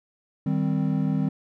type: chord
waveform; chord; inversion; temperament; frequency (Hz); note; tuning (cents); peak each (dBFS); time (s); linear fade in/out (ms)
triangle; C minor; first; equal; 155.56 / 196 / 261.6; Eb3 / G3 / C4; 0 / 0 / 0; -23 / -24 / -25; 0.46-1.29; 5
effects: none